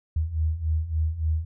sine beating tone pair, 77 / 80.5 Hz, D#2 / E2, -17 / -41 cents, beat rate 3.5 Hz, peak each -28 / -24 dBFS, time 0.16-1.45 s, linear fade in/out 5 ms, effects none

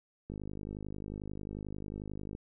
click train, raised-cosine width 3 ms, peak -28 dBFS, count 106, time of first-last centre 0.3-2.351 s, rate 51.2 Hz, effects none

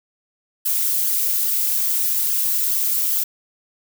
violet noise with flanger, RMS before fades -20 dBFS, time 0.65-3.24 s, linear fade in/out 10 ms, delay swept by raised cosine 0.62 to 4.12 ms, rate 2.4 Hz, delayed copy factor +0.55, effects none

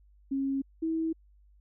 sine tone pair in turn, 272.1 / 323.6 Hz, C#4 / E4, -32 / -32 cents, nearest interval minor third, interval 300 cents, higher second, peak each -27 dBFS, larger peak neither, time 0.31-0.62 / 0.82-1.13 s, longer neither, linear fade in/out 10 ms, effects added 50 Hz sine -57 dBFS peak until 1.6 s

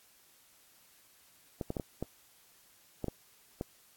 clicks, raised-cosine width 2 ms, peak -21 dBFS, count 8, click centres 1.612 / 1.704 / 1.768 / 1.798 / 2.026 / 3.043 / 3.083 / 3.611 s, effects white hiss -63 dBFS RMS until 3.96 s + AAC 64 kbps

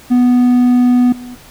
triangle tone with level steps, 246.9 Hz, B3, in tune, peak -5 / -25 dBFS, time 0.1-1.36 s, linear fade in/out 20 ms, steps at 1.12 s, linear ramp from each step 5 ms, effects pink hiss -40 dBFS RMS until 1.5 s

